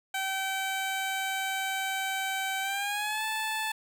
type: tone with pitch glide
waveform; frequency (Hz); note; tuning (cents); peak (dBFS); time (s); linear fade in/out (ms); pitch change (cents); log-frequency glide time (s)
15% pulse; 770 to 874.3; G5 to A5; -31 to -11; -23; 0.14-3.72; 5; +220; 2.61-3.24
effects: none